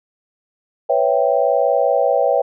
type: chord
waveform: sine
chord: C# half-diminished seventh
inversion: third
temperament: equal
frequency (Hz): 493.9 / 554.4 / 659.3 / 784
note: B4 / C#5 / E5 / G5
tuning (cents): 0 / 0 / 0 / 0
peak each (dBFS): -19 / -17 / -19 / -20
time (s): 0.89-2.42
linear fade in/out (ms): 10
effects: none